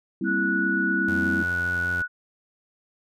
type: chord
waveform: sine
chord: C dominant seventh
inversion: second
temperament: equal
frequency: 196 / 233.1 / 261.6 / 329.6 Hz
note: G3 / Bb3 / C4 / E4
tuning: 0 / 0 / 0 / 0 cents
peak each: -28 / -32 / -30 / -28 dBFS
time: 0.21-1.43 s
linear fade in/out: 5 ms
type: tone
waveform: sine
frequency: 1471 Hz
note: F#6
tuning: 11 cents flat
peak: -23 dBFS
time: 0.24-2.08 s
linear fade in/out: 50 ms
type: tone with vibrato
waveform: sawtooth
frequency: 88 Hz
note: F2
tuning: 14 cents sharp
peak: -28 dBFS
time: 1.08-2.02 s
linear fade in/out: 5 ms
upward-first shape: sine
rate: 5.2 Hz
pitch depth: 19 cents each way
effects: none